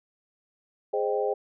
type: chord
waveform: sine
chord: Ab major seventh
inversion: none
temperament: equal with one note detuned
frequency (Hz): 415.3 / 523.3 / 616.5 / 784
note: Ab4 / C5 / Eb5 / G5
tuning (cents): 0 / 0 / -16 / 0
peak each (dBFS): -27 / -29 / -32 / -32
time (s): 0.93-1.34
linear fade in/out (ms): 10
effects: none